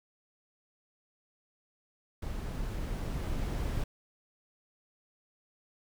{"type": "noise with level ramp", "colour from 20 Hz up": "brown", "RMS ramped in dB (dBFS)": [-37, -32], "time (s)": [2.22, 3.84], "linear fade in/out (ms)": 5, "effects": []}